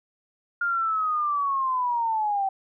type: linear sweep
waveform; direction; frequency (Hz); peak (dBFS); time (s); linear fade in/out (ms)
sine; down; 1415 to 765; -22; 0.61-2.49; 5
effects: none